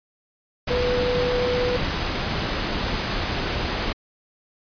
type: tone in noise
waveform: sine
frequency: 493.9 Hz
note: B4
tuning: in tune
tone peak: -21 dBFS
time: 0.7-1.77 s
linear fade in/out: 10 ms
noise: pink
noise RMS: -25 dBFS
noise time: 0.67-3.93 s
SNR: +1 dB
effects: resampled to 11025 Hz